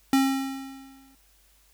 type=tone with exponential decay; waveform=square; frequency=269.3 Hz; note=C#4; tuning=50 cents flat; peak=-17 dBFS; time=0.13-1.15 s; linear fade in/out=2 ms; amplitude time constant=220 ms; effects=added 50 Hz sine -62 dBFS peak until 1.73 s + white hiss -62 dBFS RMS until 1.73 s